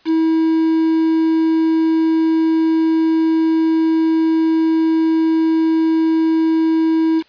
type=tone with quantisation; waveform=triangle; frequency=322.5 Hz; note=E4; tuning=38 cents flat; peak=-10 dBFS; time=0.05-7.23 s; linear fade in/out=50 ms; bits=5; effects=white hiss -52 dBFS RMS until 7.28 s + resampled to 11025 Hz